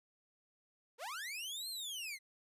sawtooth linear two-way sweep, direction up then down, 415.3 to 4278 to 2002 Hz, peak -38 dBFS, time 0.98-2.19 s, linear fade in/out 50 ms, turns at 1.69 s, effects resampled to 32000 Hz

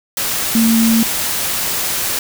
sine tone in noise, 226.9 Hz, A#3, 47 cents flat, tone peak -10 dBFS, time 0.55-1.03 s, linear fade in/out 2 ms, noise white, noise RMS -19 dBFS, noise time 0.17-2.19 s, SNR +6 dB, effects none

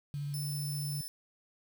sine tone with vibrato, 143.7 Hz, D3, 37 cents flat, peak -34 dBFS, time 0.14-1.01 s, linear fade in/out 0 ms, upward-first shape sine, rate 15 Hz, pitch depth 18 cents each way
5% pulse tone, 5290 Hz, E8, 5 cents sharp, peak -34 dBFS, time 0.34-1.08 s, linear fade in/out 0 ms
effects 9-bit

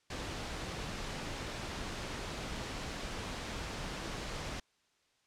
pink noise, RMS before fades -40 dBFS, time 0.1-4.6 s, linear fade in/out 5 ms, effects white hiss -73 dBFS RMS until 5.26 s + low-pass 6000 Hz 12 dB/octave

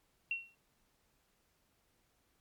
sine tone with exponential decay, 2730 Hz, F7, 40 cents flat, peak -30 dBFS, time 0.31-0.55 s, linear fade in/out 2 ms, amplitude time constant 51 ms, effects pink hiss -75 dBFS RMS until 2.4 s + MP3 96 kbps

